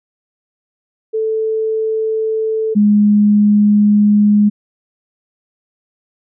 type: tone pair in turn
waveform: sine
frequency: 440 / 207.7 Hz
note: A4 / G#3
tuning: 0 / 0 cents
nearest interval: octave + minor second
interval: 1300 cents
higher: first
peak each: -14 / -7 dBFS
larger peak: second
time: 1.13-2.75 / 2.75-4.5 s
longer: second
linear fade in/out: 20 ms
effects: none